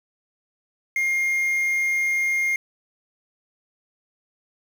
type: tone with quantisation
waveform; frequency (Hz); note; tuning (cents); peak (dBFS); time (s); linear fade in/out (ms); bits
triangle; 2126; C7; +27; -18; 0.96-2.56; 2; 7
effects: none